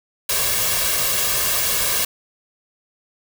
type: noise with comb filter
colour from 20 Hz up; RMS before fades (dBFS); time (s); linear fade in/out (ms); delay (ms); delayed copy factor
white; -20; 0.29-2.05; 5; 1.8; +0.65
effects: none